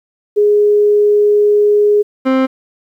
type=tone pair in turn; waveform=sine / 30% pulse; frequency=415.3 / 262.6 Hz; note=G#4 / C4; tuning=0 / +6 cents; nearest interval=minor sixth; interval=794 cents; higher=first; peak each=-7 dBFS; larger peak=neither; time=0.36-2.03 / 2.25-2.47 s; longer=first; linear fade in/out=20 ms; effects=low-pass 2000 Hz 12 dB/octave + 8-bit